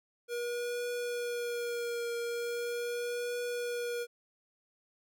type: tone with vibrato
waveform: square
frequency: 477.5 Hz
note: A#4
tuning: 42 cents sharp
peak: -34 dBFS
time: 0.28-4.07 s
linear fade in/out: 50 ms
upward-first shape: triangle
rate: 0.4 Hz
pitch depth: 27 cents each way
effects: none